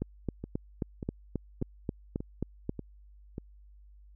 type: two click trains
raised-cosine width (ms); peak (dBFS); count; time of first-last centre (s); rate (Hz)
3; -24 / -18; 6 / 11; 0.44-3.381 / 0.02-2.694; 1.7 / 3.74
effects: added 50 Hz sine -52 dBFS peak until 4.15 s